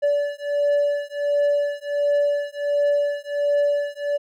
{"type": "beating tone pair", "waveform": "triangle", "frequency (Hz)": [577, 578.4], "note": ["D5", "D5"], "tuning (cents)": [-31, -27], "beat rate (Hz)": 1.4, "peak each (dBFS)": [-20, -20], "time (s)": [0.02, 4.18], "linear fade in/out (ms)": 20, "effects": []}